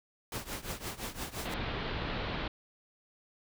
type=noise with tremolo; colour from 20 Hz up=pink; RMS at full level=-36 dBFS; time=0.32-1.54 s; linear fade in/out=2 ms; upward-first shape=triangle; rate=5.8 Hz; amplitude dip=90%
type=low-pass noise; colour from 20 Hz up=pink; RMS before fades=-36 dBFS; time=1.45-2.48 s; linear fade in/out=5 ms; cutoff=4200 Hz; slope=48 dB/octave
effects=none